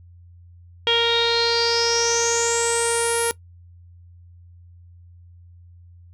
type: tone with low-pass filter sweep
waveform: sawtooth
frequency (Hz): 466.2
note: A#4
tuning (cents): 0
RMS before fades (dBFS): -20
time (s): 0.87-3.31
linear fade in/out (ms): 0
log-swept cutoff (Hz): 3200 to 11000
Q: 10
effects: noise-tail reverb RT60 0.1 s tail -19 dB re dry + added 87 Hz sine -44 dBFS peak until 6.13 s